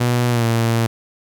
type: tone with pitch glide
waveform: sawtooth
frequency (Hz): 121.5 to 115.15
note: B2 to A#2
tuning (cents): -28 to -21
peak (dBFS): -11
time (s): 0-0.87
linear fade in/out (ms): 10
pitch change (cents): -93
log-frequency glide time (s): 0.29-0.46
effects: none